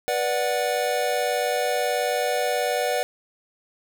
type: chord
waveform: square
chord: B minor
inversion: none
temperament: equal with one note detuned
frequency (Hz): 488.8 / 587.3 / 740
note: B4 / D5 / F#5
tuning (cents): -18 / 0 / 0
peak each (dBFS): -27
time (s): 0.08-3.03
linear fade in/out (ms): 0
effects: none